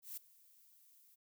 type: noise with ADSR envelope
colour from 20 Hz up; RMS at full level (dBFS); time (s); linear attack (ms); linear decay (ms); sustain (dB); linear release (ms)
violet; -44; 0.02-1.16; 150; 9; -22; 23
effects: none